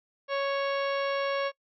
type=harmonic tone; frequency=554.4 Hz; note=C#5; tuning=in tune; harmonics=1 / 2 / 3 / 4 / 5 / 6 / 7 / 8 / 10; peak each=-28 / -33 / -37 / -39 / -41 / -44 / -47 / -48 / -48 dBFS; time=0.28-1.52 s; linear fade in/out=50 ms; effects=noise-tail reverb RT60 0.1 s tail -24 dB re dry